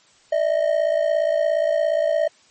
triangle ring-modulated tone, 621 Hz, D#5, 3 cents flat, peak -12 dBFS, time 0.32-2.28 s, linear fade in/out 5 ms, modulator 28.6 Hz, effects white hiss -55 dBFS RMS until 2.5 s + MP3 32 kbps

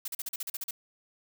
blue noise bursts, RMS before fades -35 dBFS, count 10, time 0.05-0.71 s, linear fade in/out 5 ms, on 30 ms, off 40 ms, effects none

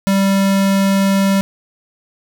square tone, 195.5 Hz, G3, 4 cents flat, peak -12 dBFS, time 0.07-1.41 s, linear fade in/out 0 ms, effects none

